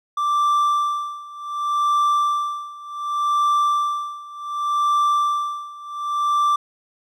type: tone with tremolo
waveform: triangle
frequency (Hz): 1174.7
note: D6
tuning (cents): 0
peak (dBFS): -13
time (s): 0.17-6.56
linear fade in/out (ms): 5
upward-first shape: sine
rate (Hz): 0.67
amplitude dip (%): 90
effects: none